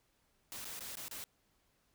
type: noise with dropouts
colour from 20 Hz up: white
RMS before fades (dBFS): -45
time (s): 0.52-1.24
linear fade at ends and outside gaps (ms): 0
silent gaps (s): 0.645-0.653 / 0.793-0.807 / 0.954-0.971 / 1.082-1.112
effects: pink hiss -75 dBFS RMS until 1.94 s